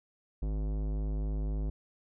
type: tone with tanh clipping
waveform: sine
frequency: 51.91 Hz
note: G#1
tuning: in tune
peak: -32 dBFS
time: 0.42-1.7 s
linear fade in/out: 5 ms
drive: 18 dB
effects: none